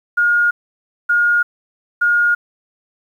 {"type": "tone bursts", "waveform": "sine", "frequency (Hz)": 1427, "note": "F6", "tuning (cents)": 37, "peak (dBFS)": -11, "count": 3, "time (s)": [0.17, 2.35], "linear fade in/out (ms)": 10, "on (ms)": 340, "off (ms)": 580, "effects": ["8-bit"]}